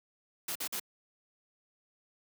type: noise bursts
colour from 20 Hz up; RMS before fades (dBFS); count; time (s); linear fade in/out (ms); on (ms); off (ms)
white; -36; 3; 0.48-0.798; 5; 74; 48
effects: high-pass 150 Hz 12 dB/octave